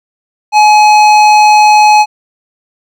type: tone with hard clipping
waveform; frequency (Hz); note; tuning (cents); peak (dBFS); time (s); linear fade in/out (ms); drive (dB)
sine; 846; G#5; +32; -4; 0.52-2.06; 50; 13
effects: none